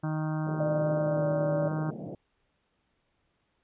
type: harmonic tone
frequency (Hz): 155.56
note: D#3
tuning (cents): 0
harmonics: 1 / 2 / 4 / 5 / 6 / 7 / 8 / 9 / 10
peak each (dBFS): -29 / -35 / -41 / -43 / -45 / -46 / -47 / -48 / -49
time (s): 0.03-1.91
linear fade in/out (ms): 10
type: band-pass noise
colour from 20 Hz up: pink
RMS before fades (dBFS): -40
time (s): 0.46-2.15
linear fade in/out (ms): 2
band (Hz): 120 to 680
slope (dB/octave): 48
type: tone with pitch glide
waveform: sine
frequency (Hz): 602 to 580.8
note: D5 to D5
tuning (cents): +43 to -19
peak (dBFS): -27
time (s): 0.6-1.68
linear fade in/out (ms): 2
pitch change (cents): -62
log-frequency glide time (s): 0.96-1.31
effects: pink hiss -74 dBFS RMS until 3.63 s + resampled to 8000 Hz